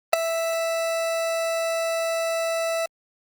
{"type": "tone with ADSR envelope", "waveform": "40% pulse", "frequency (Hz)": 659.3, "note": "E5", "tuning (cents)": 0, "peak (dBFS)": -8, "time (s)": [0.13, 2.86], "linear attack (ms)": 3, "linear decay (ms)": 10, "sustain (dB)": -14, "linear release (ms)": 4, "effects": ["Opus 24 kbps"]}